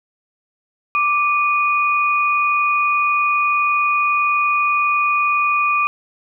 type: tone pair together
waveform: sine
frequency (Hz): 1174.7 / 2467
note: D6 / D#7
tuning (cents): 0 / -15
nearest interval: octave + minor second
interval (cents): 1285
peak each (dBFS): -16 / -18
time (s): 0.95-5.87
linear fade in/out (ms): 0
effects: none